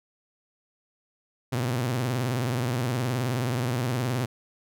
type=tone with vibrato; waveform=sawtooth; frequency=123.47 Hz; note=B2; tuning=in tune; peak=-21 dBFS; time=1.52-4.26 s; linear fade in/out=10 ms; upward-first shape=sine; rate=19 Hz; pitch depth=140 cents each way; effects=none